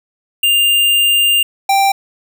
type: tone pair in turn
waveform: square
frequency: 2800 / 785.7 Hz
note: F7 / G5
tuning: +4 / +4 cents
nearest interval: octave + minor seventh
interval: 2200 cents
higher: first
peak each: -10 dBFS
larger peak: neither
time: 0.43-1.43 / 1.69-1.92 s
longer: first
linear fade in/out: 5 ms
effects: none